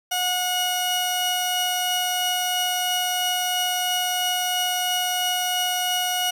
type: tone pair together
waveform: sawtooth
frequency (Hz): 727 / 2905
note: F#5 / F#7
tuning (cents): -31 / -32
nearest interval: 2 octaves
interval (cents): 2399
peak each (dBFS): -21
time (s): 0.11-6.31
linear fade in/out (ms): 10
effects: none